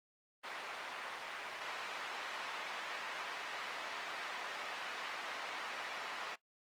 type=band-pass noise; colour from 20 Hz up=pink; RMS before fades=-44 dBFS; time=0.43-6.36 s; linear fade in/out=20 ms; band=860 to 2800 Hz; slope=12 dB/octave; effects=noise-tail reverb RT60 0.1 s tail -17 dB re dry + Opus 24 kbps